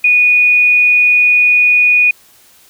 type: tone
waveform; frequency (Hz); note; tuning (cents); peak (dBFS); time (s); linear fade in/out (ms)
sine; 2465; D#7; -17; -6; 0.04-2.11; 5
effects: white hiss -46 dBFS RMS until 2.69 s